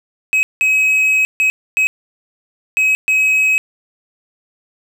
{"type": "tone bursts at uneven times", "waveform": "triangle", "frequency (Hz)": 2549, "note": "D#7", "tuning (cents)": 41, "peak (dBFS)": -9, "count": 6, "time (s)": [[0.33, 0.43], [0.61, 1.25], [1.4, 1.5], [1.77, 1.87], [2.77, 2.95], [3.08, 3.58]], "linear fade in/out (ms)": 0, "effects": []}